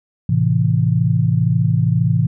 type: chord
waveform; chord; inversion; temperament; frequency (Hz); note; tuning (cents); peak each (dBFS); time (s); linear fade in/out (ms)
sine; A minor; none; just; 110 / 132 / 165; A2 / C3 / E3; 0 / +16 / +2; -17; 0.29-2.27; 5
effects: none